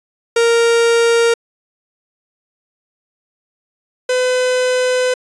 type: tone pair in turn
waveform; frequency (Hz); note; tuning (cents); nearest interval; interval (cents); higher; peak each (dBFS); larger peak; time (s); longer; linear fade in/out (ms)
45% pulse; 465.2 / 505.1; A#4 / B4; -4 / +39; minor second; 143; second; -10 / -13; first; 0.36-1.34 / 4.09-5.14; second; 5
effects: resampled to 22050 Hz